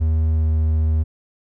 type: tone with pitch glide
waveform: triangle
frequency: 79.3 to 78.62 Hz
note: D#2 to D#2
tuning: +33 to +19 cents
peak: -13 dBFS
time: 0-1.04 s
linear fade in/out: 20 ms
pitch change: -14 cents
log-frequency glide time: 0.34-0.47 s
effects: none